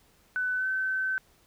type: tone with pitch glide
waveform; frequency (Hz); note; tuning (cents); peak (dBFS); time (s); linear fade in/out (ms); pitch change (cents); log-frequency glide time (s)
sine; 1500 to 1532.4; F#6 to G6; +23 to -40; -26; 0.36-1.18; 0; +37; 0.55-0.67
effects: pink hiss -63 dBFS RMS until 1.46 s